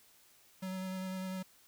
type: tone with vibrato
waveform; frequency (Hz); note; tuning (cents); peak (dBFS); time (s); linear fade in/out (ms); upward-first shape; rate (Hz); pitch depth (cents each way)
square; 187.4; F#3; +22; -38; 0.62-1.43; 10; square; 10; 12
effects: white hiss -64 dBFS RMS until 1.67 s